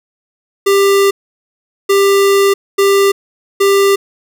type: tone bursts at uneven times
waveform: square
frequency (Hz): 396.1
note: G4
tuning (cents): +18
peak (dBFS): -8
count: 4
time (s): 0.66-1.11 / 1.89-2.54 / 2.78-3.12 / 3.6-3.96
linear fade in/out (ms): 10
effects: none